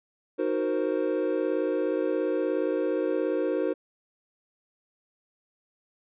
triangle chord, C half-diminished seventh, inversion first, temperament equal, 311.1 / 370 / 466.2 / 523.3 Hz, Eb4 / Gb4 / Bb4 / C5, 0 / 0 / 0 / 0 cents, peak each -28 dBFS, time 0.38-3.74 s, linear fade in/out 20 ms, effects resampled to 8000 Hz

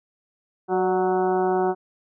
harmonic tone with a mistuned harmonic, 185 Hz, F#3, in tune, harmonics 1 / 2 / 3 / 4 / 5 / 6 / 7 / 8, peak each -30 / -21 / -34 / -24 / -31 / -37 / -37 / -38 dBFS, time 0.68-1.75 s, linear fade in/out 50 ms, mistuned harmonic 3, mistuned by +74 cents, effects none

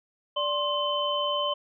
sine tone cluster, 586 / 1054 / 3057 Hz, D5 / C6 / G7, -4 / +12 / -44 cents, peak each -29 dBFS, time 0.36-1.54 s, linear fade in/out 10 ms, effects none

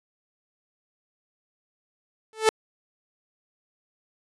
sawtooth tone with exponential growth, 438.7 Hz, A4, 5 cents flat, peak -9 dBFS, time 2.33-2.49 s, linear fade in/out 0 ms, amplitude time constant 34 ms, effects resampled to 24000 Hz

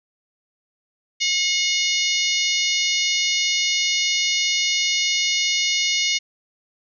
harmonic tone, 723 Hz, F#5, 40 cents flat, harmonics 3 / 4 / 5 / 6 / 7 / 8 / 9, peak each -24 / -25 / -26 / -27 / -27 / -28 / -29 dBFS, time 1.2-6.19 s, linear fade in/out 20 ms, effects none

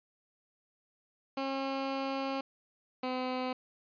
15% pulse tone pair in turn, 270.4 / 255.2 Hz, C#4 / C4, -43 / -43 cents, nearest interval minor second, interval 100 cents, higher first, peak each -26 dBFS, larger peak neither, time 1.37-2.41 / 3.03-3.53 s, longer first, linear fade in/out 5 ms, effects resampled to 11025 Hz

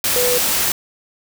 sine tone in noise, 493.9 Hz, B4, in tune, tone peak -17 dBFS, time 0.16-0.38 s, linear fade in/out 2 ms, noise white, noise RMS -18 dBFS, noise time 0.04-0.72 s, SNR -2 dB, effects none

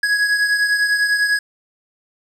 square beating tone pair, 1666 / 1676 Hz, G#6 / G#6, +5 / +15 cents, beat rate 10 Hz, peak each -16 / -24 dBFS, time 0.03-1.39 s, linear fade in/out 5 ms, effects low-pass 8000 Hz 12 dB/octave + 8-bit

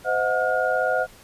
sine tone cluster, 514 / 632 / 727 / 1428 Hz, C5 / D#5 / F#5 / F6, -31 / +27 / -31 / +38 cents, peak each -25 dBFS, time 0.04-1.07 s, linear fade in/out 50 ms, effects pink hiss -49 dBFS RMS until 1.23 s + resampled to 32000 Hz

